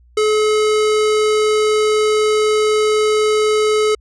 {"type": "tone", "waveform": "square", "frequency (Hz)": 428, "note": "A4", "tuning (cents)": -48, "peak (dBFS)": -13, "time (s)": [0.17, 3.95], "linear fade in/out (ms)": 5, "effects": ["added 60 Hz sine -46 dBFS peak until 4 s", "resampled to 22050 Hz"]}